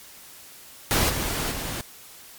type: noise with level steps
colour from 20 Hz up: pink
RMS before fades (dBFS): -21 / -27 / -31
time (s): 0.91-1.81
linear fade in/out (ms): 0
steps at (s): 1.09 / 1.51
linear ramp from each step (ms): 10
effects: white hiss -46 dBFS RMS until 2.38 s + MP3 96 kbps